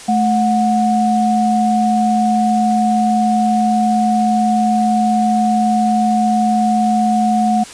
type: tone pair together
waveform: sine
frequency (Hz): 217.1 / 730.2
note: A3 / F#5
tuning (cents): -23 / -23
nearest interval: octave + major sixth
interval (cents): 2100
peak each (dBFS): -14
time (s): 0.08-7.64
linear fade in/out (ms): 10
effects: white hiss -34 dBFS RMS until 7.73 s + resampled to 22050 Hz